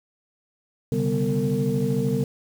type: tone cluster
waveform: sine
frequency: 132.3 / 145.4 / 194.2 / 243.9 / 454.7 Hz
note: C3 / D3 / G3 / B3 / A#4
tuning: +20 / -17 / -16 / -21 / -43 cents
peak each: -26 dBFS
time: 0.92-2.24 s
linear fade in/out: 2 ms
effects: tanh soft clip ceiling -13 dBFS + 7-bit